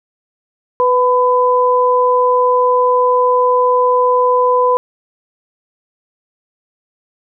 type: tone pair together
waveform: sine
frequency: 497.3 / 1003.8 Hz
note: B4 / B5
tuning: +12 / +28 cents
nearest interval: octave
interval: 1216 cents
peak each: -12 dBFS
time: 0.8-4.77 s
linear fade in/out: 0 ms
effects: none